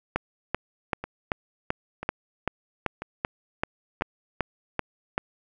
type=two click trains; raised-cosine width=0.5 ms; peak=-18 / -9 dBFS; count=4 / 14; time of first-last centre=1.04-4.01 / 0.16-5.179 s; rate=1.01 / 2.59 Hz; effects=none